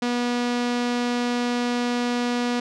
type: tone with low-pass filter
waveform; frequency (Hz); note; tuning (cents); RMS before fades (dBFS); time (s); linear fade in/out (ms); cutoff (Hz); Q
sawtooth; 242.6; B3; -31; -24; 0.02-2.6; 5; 5400; 1.1
effects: none